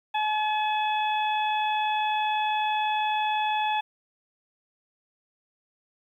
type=harmonic tone; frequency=854 Hz; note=G#5; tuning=48 cents sharp; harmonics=1 / 2 / 3 / 4; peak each=-24 / -36 / -33 / -35 dBFS; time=0.14-3.81 s; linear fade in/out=10 ms; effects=10-bit